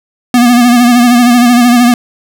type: tone with vibrato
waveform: square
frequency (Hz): 242.1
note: B3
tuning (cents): -34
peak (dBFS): -4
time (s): 0.34-1.94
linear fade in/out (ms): 2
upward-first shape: sine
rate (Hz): 13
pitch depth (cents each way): 49
effects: none